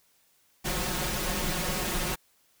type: noise with comb filter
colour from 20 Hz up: pink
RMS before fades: -30 dBFS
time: 0.64-2.16 s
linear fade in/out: 20 ms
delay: 5.5 ms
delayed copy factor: +1
effects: white hiss -66 dBFS RMS until 2.6 s